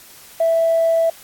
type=tone with tanh clipping; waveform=triangle; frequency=659.3 Hz; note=E5; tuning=in tune; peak=-13 dBFS; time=0.4-1.1 s; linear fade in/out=5 ms; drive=4 dB; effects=white hiss -43 dBFS RMS until 1.23 s + AAC 64 kbps